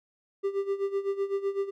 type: tone with tremolo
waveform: triangle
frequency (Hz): 395.2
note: G4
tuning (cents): +14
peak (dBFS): -22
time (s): 0.43-1.71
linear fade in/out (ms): 20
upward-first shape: sine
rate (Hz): 7.9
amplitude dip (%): 80
effects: none